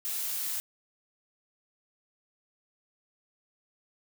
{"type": "noise", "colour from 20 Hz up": "blue", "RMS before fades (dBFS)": -33, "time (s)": [0.05, 0.6], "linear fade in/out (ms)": 0, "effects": []}